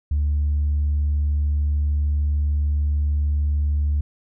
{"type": "tone", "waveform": "sine", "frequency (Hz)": 73.4, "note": "D2", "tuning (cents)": 0, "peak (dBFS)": -16, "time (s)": [0.11, 4.01], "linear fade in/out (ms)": 5, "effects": ["tanh soft clip ceiling -15 dBFS"]}